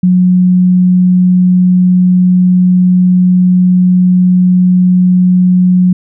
sine tone, 181.7 Hz, F#3, 31 cents flat, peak -4 dBFS, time 0.03-5.93 s, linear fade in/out 5 ms, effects none

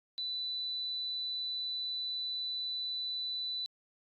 sine tone, 3984 Hz, B7, 14 cents sharp, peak -34 dBFS, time 0.18-3.66 s, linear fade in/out 0 ms, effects AAC 64 kbps

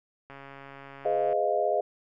click train, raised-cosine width 0.5 ms, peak -30 dBFS, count 143, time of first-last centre 0.3-1.329 s, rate 138 Hz
sine chord, F half-diminished seventh, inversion first, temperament equal with one note detuned, 415.3 / 504.6 / 622.3 / 698.5 Hz, Ab4 / Cb5 / Eb5 / F5, 0 / +37 / 0 / 0 cents, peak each -30 / -31 / -27 / -28 dBFS, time 1.05-1.81 s, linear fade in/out 5 ms
effects none

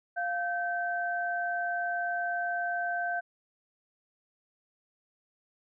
sine tone pair together, 700.4 / 1548 Hz, F5 / G6, +5 / -22 cents, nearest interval octave + major second, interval 1373 cents, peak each -31 / -32 dBFS, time 0.16-3.21 s, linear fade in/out 20 ms, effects none

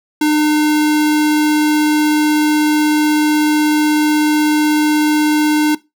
square tone, 302.7 Hz, D#4, 48 cents flat, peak -11 dBFS, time 0.21-5.75 s, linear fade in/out 5 ms, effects noise-tail reverb RT60 0.2 s tail -18 dB re dry

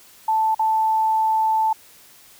sine tone with dropouts, 880 Hz, A5, in tune, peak -16 dBFS, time 0.28-1.73 s, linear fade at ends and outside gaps 5 ms, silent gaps 0.547-0.593 s, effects white hiss -49 dBFS RMS until 2.39 s

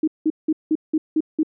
sine tone bursts, 313.1 Hz, D#4, 11 cents sharp, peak -15 dBFS, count 7, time 0.03-1.432 s, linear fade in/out 5 ms, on 46 ms, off 180 ms, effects none

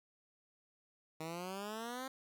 10% pulse exponential sweep, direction up, 156.6 to 267.9 Hz, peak -33 dBFS, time 1.2-2.08 s, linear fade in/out 5 ms, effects none

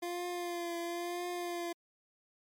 25% pulse tone with vibrato, 347.3 Hz, F4, 10 cents flat, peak -32 dBFS, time 0.02-1.73 s, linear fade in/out 10 ms, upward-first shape triangle, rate 0.99 Hz, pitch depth 37 cents each way, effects MP3 96 kbps

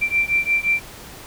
sine beating tone pair, 2349 / 2354.7 Hz, D7 / D7, 0 / +4 cents, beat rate 5.7 Hz, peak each -20 dBFS, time 0.01-0.81 s, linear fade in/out 20 ms, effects pink hiss -39 dBFS RMS until 1.26 s

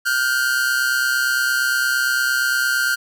45% pulse tone pair together, 1422 / 1550.7 Hz, F6 / G6, +31 / -19 cents, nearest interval minor second, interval 150 cents, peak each -20 dBFS, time 0.05-2.96 s, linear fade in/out 20 ms, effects none

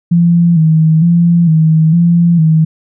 sine tone with vibrato, 164.81 Hz, E3, in tune, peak -5 dBFS, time 0.11-2.65 s, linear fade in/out 10 ms, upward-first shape square, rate 1.1 Hz, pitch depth 64 cents each way, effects none

